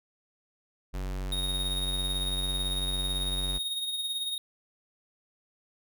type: tone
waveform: square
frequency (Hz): 46.89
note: F#1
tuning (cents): +24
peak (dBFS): -32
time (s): 0.93-3.59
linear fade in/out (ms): 20
type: tone with tremolo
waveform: square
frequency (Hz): 3729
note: A#7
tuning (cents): 0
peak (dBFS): -29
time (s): 1.32-4.38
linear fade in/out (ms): 2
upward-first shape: sine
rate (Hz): 18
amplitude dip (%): 45
effects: none